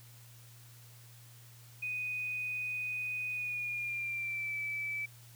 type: tone with pitch glide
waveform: sine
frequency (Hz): 2489 to 2309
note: D#7 to D7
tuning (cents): 0 to -30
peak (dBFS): -34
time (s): 1.82-5.06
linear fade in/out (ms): 10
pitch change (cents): -130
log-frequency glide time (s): 3.31-4.58
effects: added 118 Hz sine -54 dBFS peak until 5.35 s + white hiss -59 dBFS RMS until 5.35 s